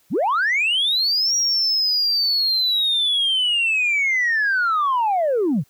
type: linear two-way sweep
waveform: sine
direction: up then down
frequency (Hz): 114.1 to 5700 to 114.1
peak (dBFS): -15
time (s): 0.1-5.64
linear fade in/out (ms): 50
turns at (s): 1.35
effects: tanh soft clip ceiling -14 dBFS + white hiss -60 dBFS RMS until 5.69 s